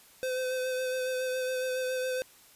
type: tone with vibrato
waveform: square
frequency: 512 Hz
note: C5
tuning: 38 cents flat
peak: -30 dBFS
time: 0.23-2.22 s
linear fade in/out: 0 ms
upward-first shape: sine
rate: 7.2 Hz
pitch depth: 18 cents each way
effects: white hiss -57 dBFS RMS until 2.55 s + resampled to 32000 Hz